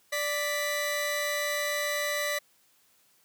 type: tone pair together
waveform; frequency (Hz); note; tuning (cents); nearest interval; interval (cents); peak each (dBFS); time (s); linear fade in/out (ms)
sawtooth; 588 / 1975.5; D5 / B6; +2 / 0; octave + major sixth; 2098; -27; 0.12-2.39; 10
effects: white hiss -65 dBFS RMS until 3.24 s + high-pass 80 Hz 12 dB/octave